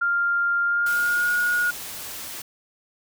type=tone with pitch glide; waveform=sine; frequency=1396.9 to 1442.8 Hz; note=F6 to F#6; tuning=0 to -44 cents; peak=-19 dBFS; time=0.01-1.71 s; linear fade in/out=10 ms; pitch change=+56 cents; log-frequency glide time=0.64-1.34 s
type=noise; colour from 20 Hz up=white; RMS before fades=-35 dBFS; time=0.86-2.42 s; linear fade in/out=5 ms
effects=none